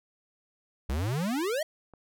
square exponential sweep, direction up, 61 to 659.3 Hz, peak -28 dBFS, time 0.89-1.63 s, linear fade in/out 5 ms
click, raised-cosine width 1 ms, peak -36 dBFS, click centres 1.937 s
effects none

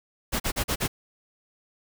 pink noise bursts, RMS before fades -26 dBFS, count 5, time 0.32-0.88 s, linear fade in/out 20 ms, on 80 ms, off 40 ms, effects none

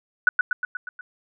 sine tone with echo, 1480 Hz, F#6, in tune, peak -11 dBFS, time 0.27-0.29 s, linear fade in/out 2 ms, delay 120 ms, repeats 6, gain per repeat -4 dB, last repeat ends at 1.01 s, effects none

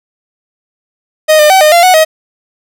45% pulse tone with pitch steps, 622 / 603 / 763 / 611 / 688 / 738 / 632 Hz, D#5 / D5 / G5 / D#5 / F5 / F#5 / D#5, -1 / +46 / -47 / -32 / -26 / -5 / +27 cents, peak -3 dBFS, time 1.28-2.05 s, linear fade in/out 20 ms, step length 110 ms, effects none

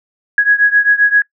sine beating tone pair, 1661.2 / 1668.8 Hz, G#6 / G#6, 0 / +8 cents, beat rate 7.6 Hz, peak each -10 / -12 dBFS, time 0.38-1.22 s, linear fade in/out 2 ms, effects noise-tail reverb RT60 0.1 s tail -22 dB re dry

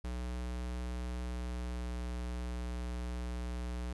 square tone with pitch glide, 61.2 to 60.67 Hz, B1 to B1, -15 to -30 cents, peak -37 dBFS, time 0.04-3.93 s, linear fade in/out 5 ms, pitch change -15 cents, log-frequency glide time 1.25-1.91 s, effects resampled to 24000 Hz + 12-bit

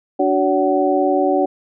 sine tone cluster, 291.5 / 372.7 / 568 / 753 Hz, D4 / F#4 / C#5 / F#5, -13 / +13 / +42 / +30 cents, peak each -19 dBFS, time 0.19-1.46 s, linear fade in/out 10 ms, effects none

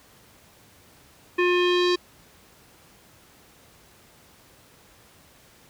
square tone with low-pass filter sweep, 356.2 Hz, F4, 34 cents sharp, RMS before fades -21 dBFS, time 1.38-1.96 s, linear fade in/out 10 ms, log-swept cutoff 2300 to 4500 Hz, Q 3.3, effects pink hiss -54 dBFS RMS until 5.69 s + high-pass 60 Hz 12 dB/octave

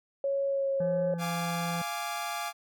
sine tone with pitch glide, 553 to 545.7 Hz, C#5 to C#5, -4 to -27 cents, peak -26 dBFS, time 0.24-1.14 s, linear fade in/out 2 ms, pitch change -23 cents, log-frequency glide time 0.47-0.7 s
harmonic tone, 170 Hz, F3, 46 cents flat, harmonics 1 / 3 / 5 / 7 / 9 / 10, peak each -32 / -42 / -48 / -58 / -53 / -59 dBFS, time 0.8-1.82 s, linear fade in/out 5 ms
sawtooth chord, D diminished, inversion first, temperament equal with one note detuned, 695.6 / 830.6 / 1174.7 Hz, F5 / Ab5 / D6, -7 / 0 / 0 cents, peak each -33 dBFS, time 1.18-2.53 s, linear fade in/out 50 ms
effects none

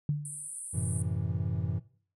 sine tone with exponential decay, 146.9 Hz, D3, 1 cent sharp, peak -23 dBFS, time 0.09-0.48 s, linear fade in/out 2 ms, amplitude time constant 83 ms
pink band-pass noise, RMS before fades -41 dBFS, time 0.25-1.02 s, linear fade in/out 2 ms, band 8800 to 10000 Hz, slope 96 dB/octave
triangle chord, F# half-diminished seventh, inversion none, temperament equal, 92.5 / 110 / 130.81 / 164.81 Hz, F#2 / A2 / C3 / E3, 0 / 0 / 0 / 0 cents, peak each -31 / -32 / -34 / -34 dBFS, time 0.73-1.8 s, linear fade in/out 20 ms
effects noise-tail reverb RT60 0.5 s tail -19 dB re dry

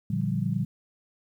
sine chord, G minor seventh, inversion first, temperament equal, 116.54 / 146.83 / 174.61 / 196 Hz, Bb2 / D3 / F3 / G3, 0 / 0 / 0 / 0 cents, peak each -30 dBFS, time 0.1-0.65 s, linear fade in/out 5 ms, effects 10-bit

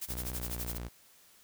blue noise with tremolo, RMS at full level -37 dBFS, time 0.01-0.78 s, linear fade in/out 10 ms, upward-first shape sine, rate 12 Hz, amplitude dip 90%
sawtooth tone with pitch glide, 61.3 to 59.42 Hz, B1 to A#1, -12 to +34 cents, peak -34 dBFS, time 0.08-0.89 s, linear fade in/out 20 ms, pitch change -54 cents, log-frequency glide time 0.23-0.76 s
effects white hiss -61 dBFS RMS until 1.43 s

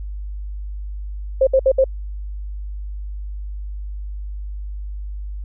sine tone bursts, 530 Hz, C5, 22 cents sharp, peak -10 dBFS, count 4, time 1.41-1.842 s, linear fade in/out 5 ms, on 60 ms, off 64 ms, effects added 50 Hz sine -26 dBFS peak until 5.44 s

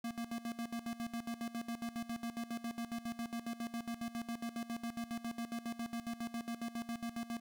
square tone with tremolo, 233.1 Hz, A#3, in tune, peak -38 dBFS, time 0.04-7.4 s, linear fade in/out 5 ms, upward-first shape square, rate 7.3 Hz, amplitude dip 80%, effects none

